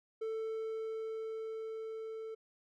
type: tone with level ramp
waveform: triangle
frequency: 443.4 Hz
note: A4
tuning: 13 cents sharp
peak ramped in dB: -33 to -39 dBFS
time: 0.21-2.35 s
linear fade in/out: 10 ms
effects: none